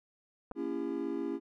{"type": "clicks", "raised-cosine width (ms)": 1, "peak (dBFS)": -28, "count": 2, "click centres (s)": [0.513, 0.517]}
{"type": "chord", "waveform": "triangle", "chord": "A# diminished seventh", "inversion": "none", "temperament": "just", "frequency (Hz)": [233.1, 279.7, 335.6, 402.8], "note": ["A#3", "C#4", "E4", "G4"], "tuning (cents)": [0, 16, 31, 47], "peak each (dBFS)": [-40, -35, -35, -37], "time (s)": [0.55, 1.4], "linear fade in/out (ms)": 50}
{"effects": []}